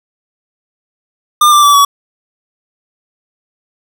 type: tone with pitch steps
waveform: square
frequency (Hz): 1202 / 1178.6 / 1155.7 / 1133.2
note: D6 / D6 / D6 / C#6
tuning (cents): +40 / +6 / -28 / +38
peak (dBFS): -5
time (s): 1.41-1.85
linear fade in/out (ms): 5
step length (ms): 110
effects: 7-bit